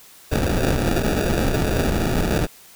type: noise with sample-and-hold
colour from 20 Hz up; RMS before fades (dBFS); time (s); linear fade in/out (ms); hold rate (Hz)
pink; -20; 0.31-2.47; 20; 1050
effects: white hiss -47 dBFS RMS until 2.75 s